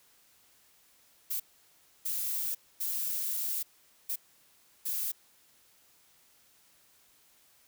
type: noise bursts at uneven times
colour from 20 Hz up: violet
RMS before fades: -33 dBFS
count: 5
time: 1.3-1.4 / 2.05-2.55 / 2.8-3.63 / 4.09-4.16 / 4.85-5.12 s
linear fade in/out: 10 ms
effects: white hiss -64 dBFS RMS until 7.67 s